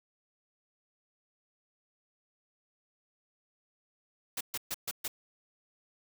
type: noise bursts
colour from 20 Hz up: white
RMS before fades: -35 dBFS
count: 5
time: 4.37-5.08 s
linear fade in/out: 5 ms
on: 38 ms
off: 130 ms
effects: none